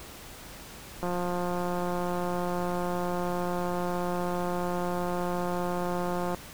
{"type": "click train", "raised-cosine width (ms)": 1, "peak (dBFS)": -18, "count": 942, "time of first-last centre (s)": [1.03, 6.346], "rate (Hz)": 177, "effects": ["pink hiss -45 dBFS RMS until 6.53 s"]}